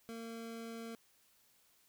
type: tone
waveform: 25% pulse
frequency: 228.6 Hz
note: A#3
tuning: 34 cents flat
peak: -40 dBFS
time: 0.09-0.95 s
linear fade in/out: 0 ms
effects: white hiss -70 dBFS RMS until 1.88 s